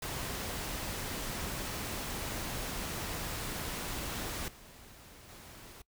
pink noise with level steps, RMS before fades -38 / -54 / -51 dBFS, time 0.02-5.82 s, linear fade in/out 5 ms, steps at 4.48 / 5.29 s, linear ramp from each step 2 ms, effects noise-tail reverb RT60 0.1 s tail -22 dB re dry

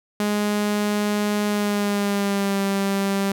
sawtooth tone with pitch glide, 207.7 to 197.06 Hz, G#3 to G3, 0 to +9 cents, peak -16 dBFS, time 0.2-3.32 s, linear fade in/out 2 ms, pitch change -91 cents, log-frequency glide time 1.47-2.6 s, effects none

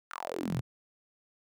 sawtooth tone with high-pass filter sweep, 43.65 Hz, F1, in tune, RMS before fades -35 dBFS, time 0.1-0.61 s, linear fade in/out 20 ms, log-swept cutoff 1500 to 110 Hz, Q 6.1, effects none

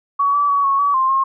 sine tone with pitch steps, 1127 / 1153 / 1130 / 1102 / 1140 / 1052 / 1074 Hz, C#6 / D6 / C#6 / C#6 / C#6 / C6 / C6, +28 / -32 / +33 / -11 / +48 / +9 / +45 cents, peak -13 dBFS, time 0.19-1.24 s, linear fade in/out 10 ms, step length 150 ms, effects none

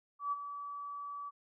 sine tone with ADSR envelope, 1148 Hz, D6, 40 cents flat, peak -30 dBFS, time 0.19-1.31 s, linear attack 130 ms, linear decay 29 ms, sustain -10 dB, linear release 29 ms, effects none

